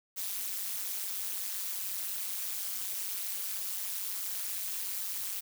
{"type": "noise with amplitude modulation", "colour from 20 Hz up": "blue", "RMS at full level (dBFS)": -32, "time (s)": [0.16, 5.41], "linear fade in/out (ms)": 20, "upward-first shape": "sine", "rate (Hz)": 196, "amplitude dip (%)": 100, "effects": []}